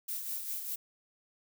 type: noise with tremolo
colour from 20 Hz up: violet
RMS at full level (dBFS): -36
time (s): 0.08-0.76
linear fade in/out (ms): 10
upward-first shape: sine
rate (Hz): 5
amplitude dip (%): 45
effects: none